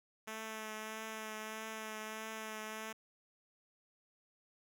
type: tone with vibrato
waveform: 5% pulse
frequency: 218.3 Hz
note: A3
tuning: 13 cents flat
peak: -31 dBFS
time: 0.27-2.93 s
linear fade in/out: 10 ms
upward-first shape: triangle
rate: 1.6 Hz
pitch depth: 21 cents each way
effects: none